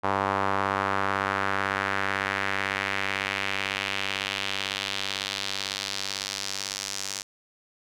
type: tone with band-pass filter sweep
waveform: sawtooth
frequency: 98 Hz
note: G2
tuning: in tune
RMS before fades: -29 dBFS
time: 0.03-7.23 s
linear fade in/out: 20 ms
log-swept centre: 990 to 6200 Hz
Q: 1.8
effects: none